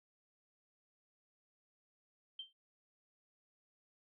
sine tone with exponential decay, 3136 Hz, G7, in tune, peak -40 dBFS, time 2.39-2.53 s, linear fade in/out 5 ms, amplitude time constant 30 ms, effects none

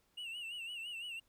triangle tone with vibrato, 2804 Hz, F7, 6 cents sharp, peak -40 dBFS, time 0.17-1.2 s, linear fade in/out 10 ms, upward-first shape sine, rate 5.9 Hz, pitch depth 93 cents each way, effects pink hiss -75 dBFS RMS until 1.28 s

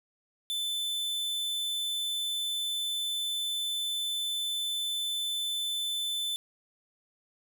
45% pulse tone, 3520 Hz, A7, in tune, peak -30 dBFS, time 0.5-6.36 s, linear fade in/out 0 ms, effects none

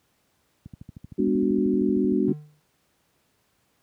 click train, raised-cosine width 5 ms, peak -26 dBFS, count 20, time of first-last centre 0.66-2.122 s, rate 13 Hz
sine chord, G# half-diminished seventh, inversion none, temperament equal with one note detuned, 203 / 246.9 / 293.7 / 370 Hz, G#3 / B3 / D4 / F#4, -39 / 0 / 0 / 0 cents, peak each -25 dBFS, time 1.18-2.33 s, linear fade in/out 10 ms
triangle tone with exponential decay, 150 Hz, D3, 37 cents sharp, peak -23 dBFS, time 2.28-2.6 s, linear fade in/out 0 ms, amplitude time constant 69 ms
effects pink hiss -68 dBFS RMS until 3.82 s + high-pass 80 Hz 12 dB/octave

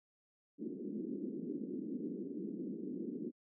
pink band-pass noise, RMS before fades -42 dBFS, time 0.58-3.32 s, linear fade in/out 50 ms, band 200 to 390 Hz, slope 48 dB/octave, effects none

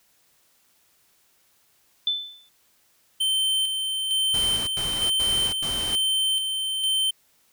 sine tone with exponential decay, 3520 Hz, A7, in tune, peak -18 dBFS, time 2.07-2.49 s, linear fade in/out 2 ms, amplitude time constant 91 ms
square tone with tremolo, 3100 Hz, G7, 20 cents flat, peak -21 dBFS, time 3.2-7.11 s, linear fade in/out 10 ms, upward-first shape square, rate 1.1 Hz, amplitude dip 40%
pink noise bursts, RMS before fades -34 dBFS, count 4, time 4.34-5.954 s, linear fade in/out 2 ms, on 330 ms, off 98 ms
effects white hiss -63 dBFS RMS until 7.52 s

